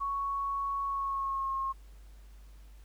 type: tone with pitch glide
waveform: sine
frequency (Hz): 1111 to 1077.5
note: C#6 to C#6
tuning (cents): +4 to -49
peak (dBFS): -30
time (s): 0-1.73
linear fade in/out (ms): 20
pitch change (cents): -53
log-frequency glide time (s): 0.84-1.54
effects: added 50 Hz sine -49 dBFS peak until 2.84 s + pink hiss -65 dBFS RMS until 2.84 s